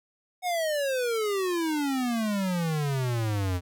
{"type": "exponential sweep", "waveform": "square", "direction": "down", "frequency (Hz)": [740, 86.8], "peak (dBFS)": -26, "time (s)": [0.42, 3.61], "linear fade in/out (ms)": 50, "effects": []}